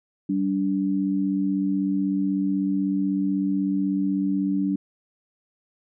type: tone pair together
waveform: sine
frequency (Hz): 192.95 / 289.1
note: G3 / D4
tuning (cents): -27 / -27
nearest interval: perfect fifth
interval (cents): 700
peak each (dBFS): -24 / -23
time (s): 0.29-4.76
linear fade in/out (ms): 5
effects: none